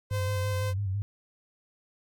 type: tone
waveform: sawtooth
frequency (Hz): 515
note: C5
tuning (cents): -28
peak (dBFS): -29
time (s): 0.1-0.74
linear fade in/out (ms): 50
type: tone with vibrato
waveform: sine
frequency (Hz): 98.1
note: G2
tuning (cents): +2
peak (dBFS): -27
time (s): 0.11-1.02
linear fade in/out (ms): 0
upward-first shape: square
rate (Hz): 6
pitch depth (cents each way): 59
effects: none